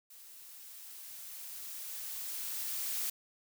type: noise with level ramp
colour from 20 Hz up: blue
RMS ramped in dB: -54 to -35 dBFS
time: 0.1-3.1 s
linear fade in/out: 5 ms
effects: none